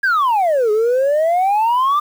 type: exponential two-way sweep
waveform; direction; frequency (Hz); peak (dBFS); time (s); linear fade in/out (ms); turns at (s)
sine; down then up; 1661.2 to 415.3 to 1207; -10; 0.03-2; 10; 0.71
effects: tanh soft clip ceiling -11 dBFS + 7-bit

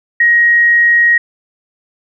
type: tone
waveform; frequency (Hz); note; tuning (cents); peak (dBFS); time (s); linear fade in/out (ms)
sine; 1886; A#6; +20; -6; 0.2-1.18; 5
effects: none

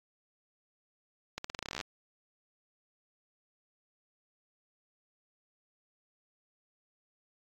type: accelerating click train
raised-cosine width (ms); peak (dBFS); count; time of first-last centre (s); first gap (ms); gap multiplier
0.2; -19; 16; 1.38-1.811; 64; 0.87
effects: AAC 48 kbps

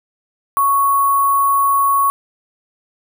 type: tone with sample-and-hold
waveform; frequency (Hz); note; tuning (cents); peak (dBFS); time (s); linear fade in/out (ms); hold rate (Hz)
sine; 1108.7; C#6; 0; -11; 0.57-2.1; 0; 11025
effects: none

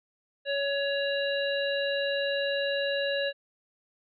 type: harmonic tone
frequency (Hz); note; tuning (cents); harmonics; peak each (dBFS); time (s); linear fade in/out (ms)
560; C#5; +18; 1 / 3 / 5 / 7; -28 / -33 / -35 / -36; 0.45-3.33; 50
effects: none

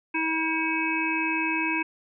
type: harmonic tone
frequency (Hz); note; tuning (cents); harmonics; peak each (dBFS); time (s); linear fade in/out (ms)
321.4; E4; -44; 1 / 3 / 5 / 7 / 8; -29 / -31 / -33 / -31 / -28; 0.14-1.83; 10
effects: none

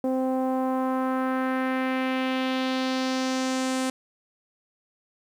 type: tone with low-pass filter sweep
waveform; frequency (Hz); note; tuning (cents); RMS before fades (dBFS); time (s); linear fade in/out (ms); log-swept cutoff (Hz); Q
sawtooth; 260; C4; -11; -26; 0.04-3.9; 2; 590 to 9100; 1.8
effects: 9-bit

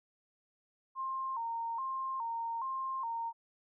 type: tone with vibrato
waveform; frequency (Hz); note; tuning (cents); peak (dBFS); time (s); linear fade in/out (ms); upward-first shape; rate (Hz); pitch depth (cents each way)
sine; 987.8; B5; 0; -34; 0.95-3.33; 50; square; 1.2; 120
effects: none

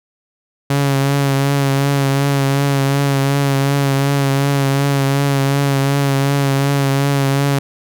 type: tone with vibrato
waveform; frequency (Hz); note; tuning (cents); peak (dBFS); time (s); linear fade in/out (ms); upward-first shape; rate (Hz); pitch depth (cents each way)
sawtooth; 138.9; C#3; +4; -9; 0.7-7.59; 5; triangle; 2.7; 34
effects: none

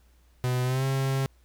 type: tone with pitch glide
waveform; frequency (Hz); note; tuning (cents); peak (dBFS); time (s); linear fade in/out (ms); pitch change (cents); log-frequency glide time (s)
45% pulse; 125.6 to 134.61; B2 to C3; +30 to +50; -24; 0.44-1.26; 0; +120; 0.64-0.85
effects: added 60 Hz sine -57 dBFS peak until 1.44 s + pink hiss -67 dBFS RMS until 1.44 s

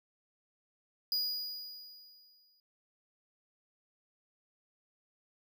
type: tone with exponential decay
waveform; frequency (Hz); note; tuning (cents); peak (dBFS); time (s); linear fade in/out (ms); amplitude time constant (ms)
square; 4906; D#8; -25; -29; 1.12-2.6; 1; 320
effects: none

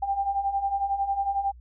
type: beating tone pair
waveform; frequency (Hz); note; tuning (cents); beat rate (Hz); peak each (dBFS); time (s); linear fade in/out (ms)
sine; 784 / 795; G5 / G5; 0 / +24; 11; -30 / -25; 0.02-1.52; 10
effects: added 60 Hz sine -45 dBFS peak until 1.6 s

